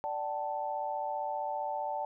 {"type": "chord", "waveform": "sine", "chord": "D suspended fourth", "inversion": "none", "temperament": "equal with one note detuned", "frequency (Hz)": [587.3, 764.8, 880], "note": ["D5", "G5", "A5"], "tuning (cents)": [0, -43, 0], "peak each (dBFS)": [-38, -37, -35], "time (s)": [0.04, 2.05], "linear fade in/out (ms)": 0, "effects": []}